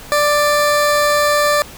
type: tone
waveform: 20% pulse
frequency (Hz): 589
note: D5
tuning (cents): +5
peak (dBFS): -7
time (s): 0.12-1.62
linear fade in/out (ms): 0
effects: pink hiss -36 dBFS RMS until 1.77 s